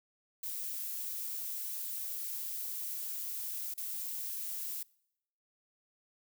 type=noise with dropouts; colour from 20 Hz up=violet; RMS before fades=-39 dBFS; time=0.43-4.83 s; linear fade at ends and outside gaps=5 ms; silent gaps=3.74-3.776 s; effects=noise-tail reverb RT60 0.8 s tail -25 dB re dry